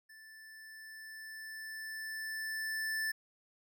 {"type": "tone with level ramp", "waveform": "square", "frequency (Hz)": 1760, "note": "A6", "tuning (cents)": 0, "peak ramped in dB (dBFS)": [-54, -33], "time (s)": [0.09, 3.12], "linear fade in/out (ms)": 10, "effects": []}